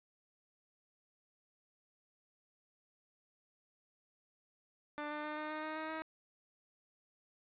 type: tone with pitch steps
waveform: 10% pulse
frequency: 296.4 / 299.3 / 302.3 / 305.3 / 308.3 / 311.3 / 314.4 / 317.5 Hz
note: D4 / D4 / D#4 / D#4 / D#4 / D#4 / D#4 / D#4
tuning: +16 / +33 / -50 / -33 / -16 / +1 / +18 / +35 cents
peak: -31 dBFS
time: 4.98-6.02 s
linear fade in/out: 0 ms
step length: 130 ms
effects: resampled to 8000 Hz + 10-bit